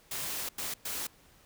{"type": "noise bursts at uneven times", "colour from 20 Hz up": "white", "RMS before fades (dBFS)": -36, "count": 3, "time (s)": [[0.11, 0.49], [0.58, 0.74], [0.85, 1.07]], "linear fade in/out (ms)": 5, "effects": ["pink hiss -61 dBFS RMS until 1.45 s"]}